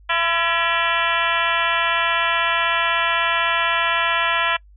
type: harmonic tone with a mistuned harmonic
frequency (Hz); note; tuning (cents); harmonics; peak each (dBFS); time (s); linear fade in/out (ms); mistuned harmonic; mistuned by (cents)
336.5; E4; +36; 2 / 3 / 4 / 5 / 6 / 7 / 8 / 9 / 10; -28 / -24 / -24 / -24 / -27 / -26 / -28 / -27 / -30; 0.09-4.57; 10; 6; -70
effects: noise-tail reverb RT60 0.1 s tail -25 dB re dry + added 50 Hz sine -45 dBFS peak until 4.76 s